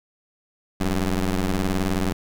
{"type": "ring-modulated tone", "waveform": "20% pulse", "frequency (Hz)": 92.5, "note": "F#2", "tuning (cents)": 0, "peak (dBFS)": -13, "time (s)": [0.8, 2.13], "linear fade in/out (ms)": 10, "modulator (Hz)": 102, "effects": []}